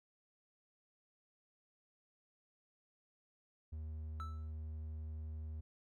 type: tone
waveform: triangle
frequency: 77.9 Hz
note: D#2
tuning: 3 cents sharp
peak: -40 dBFS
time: 3.72-5.61 s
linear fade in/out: 10 ms
type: tone with exponential decay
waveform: triangle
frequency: 1318.5 Hz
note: E6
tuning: in tune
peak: -40 dBFS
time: 4.2-4.52 s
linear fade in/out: 0 ms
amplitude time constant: 69 ms
effects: none